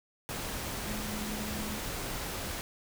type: tone in noise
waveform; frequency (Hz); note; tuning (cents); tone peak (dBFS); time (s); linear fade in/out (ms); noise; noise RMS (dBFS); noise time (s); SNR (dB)
sine; 211.7; G#3; +33; -38; 0.87-1.78; 0; pink; -37; 0.29-2.61; -4
effects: none